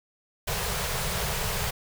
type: band-stop noise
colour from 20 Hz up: pink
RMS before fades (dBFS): -29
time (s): 0.47-1.71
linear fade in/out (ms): 10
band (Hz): 200 to 390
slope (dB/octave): 96
effects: none